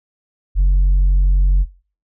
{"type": "tone", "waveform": "sine", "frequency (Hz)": 46.04, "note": "F#1", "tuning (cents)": -8, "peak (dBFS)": -7, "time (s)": [0.55, 1.66], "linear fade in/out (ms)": 50, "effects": ["noise-tail reverb RT60 0.4 s tail -23 dB re dry", "tanh soft clip ceiling -9 dBFS"]}